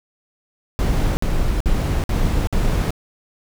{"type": "noise bursts", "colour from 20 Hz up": "brown", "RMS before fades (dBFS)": -18, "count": 5, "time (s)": [0.79, 2.906], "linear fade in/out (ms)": 0, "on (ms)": 380, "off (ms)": 54, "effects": []}